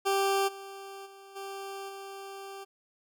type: tone with level steps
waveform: 20% pulse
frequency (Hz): 392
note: G4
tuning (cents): 0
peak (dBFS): -20 / -37 / -44 / -33 / -36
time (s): 0.05-2.65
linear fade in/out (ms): 20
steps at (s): 0.47 / 1.05 / 1.35 / 1.88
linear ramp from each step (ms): 20
effects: none